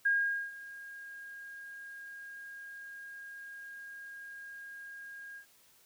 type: tone with ADSR envelope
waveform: sine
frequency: 1625 Hz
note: G#6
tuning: 38 cents flat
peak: -24 dBFS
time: 0.05-5.46 s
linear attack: 10 ms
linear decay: 450 ms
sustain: -20 dB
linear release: 95 ms
effects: white hiss -64 dBFS RMS until 5.85 s